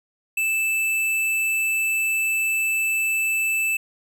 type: tone with hard clipping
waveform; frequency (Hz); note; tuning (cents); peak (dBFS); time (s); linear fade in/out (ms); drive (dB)
sine; 2637; E7; 0; -21; 0.37-3.77; 5; 15
effects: none